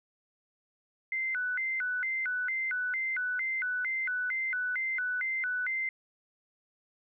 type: tone with vibrato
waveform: sine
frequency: 1760 Hz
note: A6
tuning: in tune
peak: -29 dBFS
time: 1.12-5.89 s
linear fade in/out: 2 ms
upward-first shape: square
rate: 2.2 Hz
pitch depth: 290 cents each way
effects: none